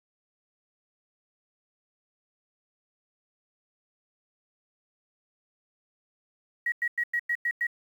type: tone bursts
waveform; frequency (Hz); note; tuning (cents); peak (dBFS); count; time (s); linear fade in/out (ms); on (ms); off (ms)
sine; 1906; A#6; +38; -24; 7; 6.66-7.669; 5; 61; 97
effects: 9-bit